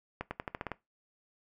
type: accelerating click train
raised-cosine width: 0.5 ms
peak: -20 dBFS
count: 8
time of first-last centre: 0.21-0.717 s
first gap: 100 ms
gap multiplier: 0.89
effects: noise-tail reverb RT60 0.2 s tail -19 dB re dry